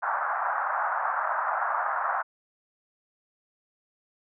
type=band-pass noise; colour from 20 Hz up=white; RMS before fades=-28 dBFS; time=0.02-2.23 s; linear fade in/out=20 ms; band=670 to 1500 Hz; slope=48 dB/octave; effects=none